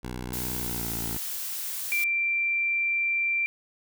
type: tone with pitch glide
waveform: 10% pulse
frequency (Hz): 61.74 to 56.94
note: B1 to A#1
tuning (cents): 0 to -40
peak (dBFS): -25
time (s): 0.03-1.18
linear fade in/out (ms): 10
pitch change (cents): -140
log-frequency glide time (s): 0.59-0.93
type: noise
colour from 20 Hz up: blue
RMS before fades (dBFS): -33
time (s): 0.33-2.04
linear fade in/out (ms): 2
type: tone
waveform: sine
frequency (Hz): 2357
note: D7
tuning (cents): +6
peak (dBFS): -23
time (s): 1.92-3.46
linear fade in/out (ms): 0
effects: none